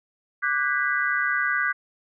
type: chord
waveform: sine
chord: G# half-diminished seventh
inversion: second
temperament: equal with one note detuned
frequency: 1174.7 / 1480 / 1619.5 / 1975.5 Hz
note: D6 / F#6 / G#6 / B6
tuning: 0 / 0 / -44 / 0 cents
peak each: -29 / -25 / -26 / -28 dBFS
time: 0.42-1.73 s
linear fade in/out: 20 ms
effects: none